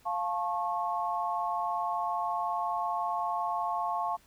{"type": "chord", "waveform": "sine", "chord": "F augmented", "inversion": "none", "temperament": "just", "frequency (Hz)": [698.5, 873.1, 1091.3], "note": ["F5", "A5", "C#6"], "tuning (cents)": [0, -14, -27], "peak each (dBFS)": -33, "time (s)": [0.05, 4.17], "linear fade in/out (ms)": 20, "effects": ["pink hiss -62 dBFS RMS until 4.26 s"]}